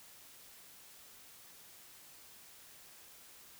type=silence; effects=white hiss -57 dBFS RMS until 3.59 s